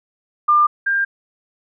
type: tone pair in turn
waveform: sine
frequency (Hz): 1199 / 1597.2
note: D6 / G6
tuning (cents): +36 / +32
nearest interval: perfect fourth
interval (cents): 496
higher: second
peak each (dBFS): -10 / -15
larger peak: first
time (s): 0.48-0.67 / 0.86-1.05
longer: neither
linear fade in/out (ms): 10
effects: none